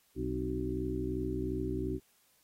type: harmonic tone with a mistuned harmonic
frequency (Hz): 62.8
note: B1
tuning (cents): +30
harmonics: 1 / 2 / 3 / 4 / 5 / 6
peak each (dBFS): -39 / -40 / -45 / -39 / -38 / -37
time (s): 0.15-2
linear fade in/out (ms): 50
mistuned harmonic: 4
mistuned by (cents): +74
effects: white hiss -69 dBFS RMS until 2.43 s + AAC 48 kbps